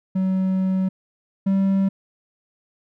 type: tone pair in turn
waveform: triangle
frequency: 188.5 / 194.02 Hz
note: F#3 / G3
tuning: +32 / -18 cents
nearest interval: unison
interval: 50 cents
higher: second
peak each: -16 / -14 dBFS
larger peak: second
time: 0.15-0.89 / 1.46-1.89 s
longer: first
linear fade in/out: 10 ms
effects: none